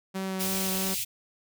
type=tone with vibrato; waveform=sawtooth; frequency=190 Hz; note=F#3; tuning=46 cents sharp; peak=-26 dBFS; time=0.14-0.95 s; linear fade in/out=20 ms; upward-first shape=sine; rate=3 Hz; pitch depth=11 cents each way
type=band-stop noise; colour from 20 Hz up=white; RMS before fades=-31 dBFS; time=0.39-1.05 s; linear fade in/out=20 ms; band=130 to 2200 Hz; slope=48 dB/octave
effects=none